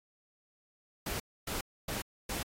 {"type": "noise bursts", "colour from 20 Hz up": "pink", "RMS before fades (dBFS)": -37, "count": 4, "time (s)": [1.06, 2.43], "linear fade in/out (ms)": 5, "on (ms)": 140, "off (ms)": 270, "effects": ["AAC 48 kbps"]}